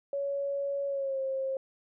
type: tone with pitch glide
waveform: sine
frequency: 560 to 533.8 Hz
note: C#5 to C5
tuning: +18 to +35 cents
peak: -29 dBFS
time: 0.13-1.57 s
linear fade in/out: 2 ms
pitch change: -83 cents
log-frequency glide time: 0.87-1.2 s
effects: none